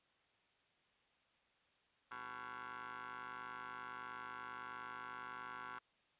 20% pulse ring-modulated tone, 121.5 Hz, B2, 28 cents flat, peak -39 dBFS, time 2.11-5.79 s, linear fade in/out 5 ms, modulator 1240 Hz, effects white hiss -75 dBFS RMS until 6.19 s + resampled to 8000 Hz

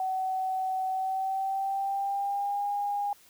sine tone with pitch glide, 755 to 813.9 Hz, F#5 to G#5, +35 to -35 cents, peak -27 dBFS, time 0-3.13 s, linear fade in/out 2 ms, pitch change +130 cents, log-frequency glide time 0.88-2.67 s, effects white hiss -58 dBFS RMS until 3.29 s

